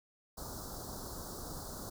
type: band-stop noise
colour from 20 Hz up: pink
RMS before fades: -44 dBFS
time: 0.37-1.9 s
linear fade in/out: 10 ms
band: 1400 to 4200 Hz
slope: 48 dB/octave
effects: none